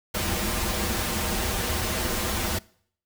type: noise with comb filter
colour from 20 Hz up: pink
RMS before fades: -27 dBFS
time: 0.14-2.59 s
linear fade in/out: 10 ms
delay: 7.1 ms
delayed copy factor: -0.8
effects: noise-tail reverb RT60 0.6 s tail -23 dB re dry